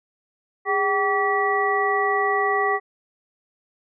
sine tone cluster, 409 / 770 / 1149 / 1944 Hz, G#4 / G5 / D6 / B6, -26 / -31 / -38 / -28 cents, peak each -24 dBFS, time 0.65-2.8 s, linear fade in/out 50 ms, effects none

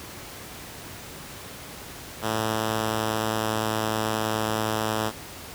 5% pulse tone with pitch glide, 110 to 109.3 Hz, A2 to A2, 0 to -11 cents, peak -13 dBFS, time 2.21-5.12 s, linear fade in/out 50 ms, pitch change -11 cents, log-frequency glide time 2.55-4.66 s, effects pink hiss -40 dBFS RMS until 5.54 s + high-pass 60 Hz 12 dB/octave

